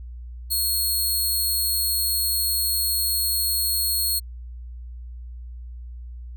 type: tone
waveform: 10% pulse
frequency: 4303 Hz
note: C8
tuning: 48 cents sharp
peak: -14 dBFS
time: 0.5-4.2 s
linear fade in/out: 20 ms
effects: added 60 Hz sine -34 dBFS peak until 6.36 s